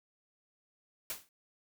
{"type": "noise with exponential decay", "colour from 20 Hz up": "white", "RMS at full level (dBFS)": -35, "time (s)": [1.1, 1.29], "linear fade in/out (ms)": 1, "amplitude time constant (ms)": 40, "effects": []}